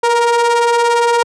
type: ring-modulated tone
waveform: square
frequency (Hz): 233.1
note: A#3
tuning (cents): 0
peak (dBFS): -8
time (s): 0.03-1.23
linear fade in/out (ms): 5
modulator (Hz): 708
effects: high-pass 150 Hz 12 dB/octave + resampled to 22050 Hz